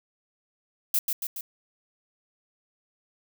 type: noise with echo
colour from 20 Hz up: violet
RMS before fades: -23 dBFS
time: 0.94-0.99 s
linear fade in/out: 2 ms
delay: 140 ms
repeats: 3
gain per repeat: -4 dB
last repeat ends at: 1.41 s
effects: none